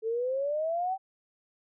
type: exponential sweep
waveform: sine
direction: up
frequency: 435.8 to 780 Hz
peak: -27 dBFS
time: 0.02-0.98 s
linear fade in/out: 50 ms
effects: none